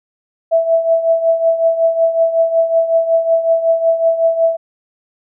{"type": "tone with tremolo", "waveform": "sine", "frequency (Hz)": 659.3, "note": "E5", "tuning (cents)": 0, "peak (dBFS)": -7, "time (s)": [0.51, 4.57], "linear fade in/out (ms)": 20, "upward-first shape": "triangle", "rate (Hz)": 5.4, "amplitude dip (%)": 75, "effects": []}